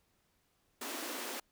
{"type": "high-pass noise", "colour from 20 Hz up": "pink", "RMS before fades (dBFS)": -41, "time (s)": [0.81, 1.4], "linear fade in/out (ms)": 5, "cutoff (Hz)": 230, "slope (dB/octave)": 96, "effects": ["pink hiss -75 dBFS RMS until 1.51 s"]}